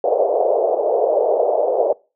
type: band-pass noise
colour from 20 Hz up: white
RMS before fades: -17 dBFS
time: 0.04-1.93 s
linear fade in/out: 2 ms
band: 430 to 690 Hz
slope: 48 dB/octave
effects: noise-tail reverb RT60 0.3 s tail -23 dB re dry